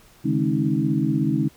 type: tone cluster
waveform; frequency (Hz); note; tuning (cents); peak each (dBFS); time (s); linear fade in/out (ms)
sine; 140.3 / 156.6 / 210.9 / 271.6 / 316.2; C#3 / D#3 / G#3 / C#4 / D#4; +21 / +11 / +27 / -35 / +28; -25; 0.24-1.49; 20
effects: pink hiss -53 dBFS RMS until 1.56 s